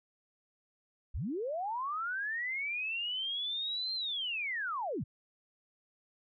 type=linear two-way sweep; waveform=sine; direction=up then down; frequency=34.65 to 4186 to 76.9 Hz; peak=-33 dBFS; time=1.14-5.04 s; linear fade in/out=10 ms; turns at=3.94 s; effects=none